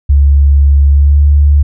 sine tone with pitch glide, 70.5 to 72.44 Hz, C#2 to D2, +30 to -23 cents, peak -3 dBFS, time 0.09-1.63 s, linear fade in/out 10 ms, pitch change +47 cents, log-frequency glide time 0.89-1.21 s, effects none

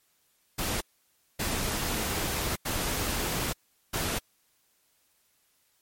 pink noise bursts at uneven times, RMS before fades -30 dBFS, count 4, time 0.58-0.81 / 1.39-2.56 / 2.65-3.53 / 3.93-4.19 s, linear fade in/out 10 ms, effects white hiss -69 dBFS RMS until 5.81 s + MP3 64 kbps

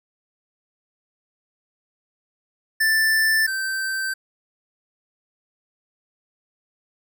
square tone pair in turn, 1767 / 1554.1 Hz, A6 / G6, +7 / -15 cents, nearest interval major second, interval 222 cents, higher first, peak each -17 / -24 dBFS, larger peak first, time 2.8-3.47 / 3.47-4.14 s, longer neither, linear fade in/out 10 ms, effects none

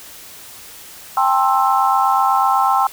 sine chord, A minor seventh, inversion third, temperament just, 792 / 880 / 1056 / 1320 Hz, G5 / A5 / C6 / E6, +18 / 0 / +16 / +2 cents, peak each -16 / -21 / -17 / -19 dBFS, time 1.17-2.87 s, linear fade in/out 2 ms, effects white hiss -38 dBFS RMS until 2.92 s

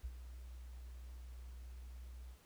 sine tone with ADSR envelope, 61.4 Hz, B1, 9 cents flat, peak -38 dBFS, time 0.03-2.38 s, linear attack 21 ms, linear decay 46 ms, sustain -10 dB, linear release 77 ms, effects pink hiss -67 dBFS RMS until 2.45 s

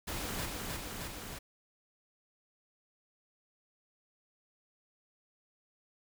pink noise with echo, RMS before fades -38 dBFS, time 0.07-0.46 s, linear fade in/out 10 ms, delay 310 ms, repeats 3, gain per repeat -2 dB, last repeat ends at 1.39 s, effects none

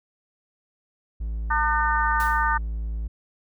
triangle tone, 55 Hz, A1, in tune, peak -24 dBFS, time 1.2-3.08 s, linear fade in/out 10 ms
harmonic tone, 302.1 Hz, D4, 49 cents sharp, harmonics 3 / 4 / 5 / 6, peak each -24 / -25 / -26 / -29 dBFS, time 1.5-2.58 s, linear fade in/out 10 ms
white noise with exponential decay, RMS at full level -36 dBFS, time 2.2-2.55 s, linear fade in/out 0 ms, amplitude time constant 75 ms
effects none

